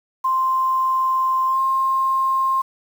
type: tone with pitch glide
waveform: sine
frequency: 1046.5 to 1061.7 Hz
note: C6 to C6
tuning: 0 to +25 cents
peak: -16 dBFS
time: 0.24-2.62 s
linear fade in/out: 10 ms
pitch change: +25 cents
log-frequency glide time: 1.47-1.6 s
effects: 7-bit